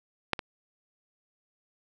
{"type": "clicks", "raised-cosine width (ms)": 0.3, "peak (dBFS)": [-8, -18], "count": 2, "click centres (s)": [0.333, 0.392], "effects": []}